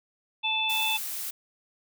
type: harmonic tone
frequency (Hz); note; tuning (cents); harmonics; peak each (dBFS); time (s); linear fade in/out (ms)
876; A5; -8; 1 / 3 / 4; -32 / -28 / -28; 0.43-0.98; 20
type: noise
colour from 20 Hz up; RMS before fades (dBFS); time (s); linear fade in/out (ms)
blue; -34; 0.69-1.31; 10
effects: none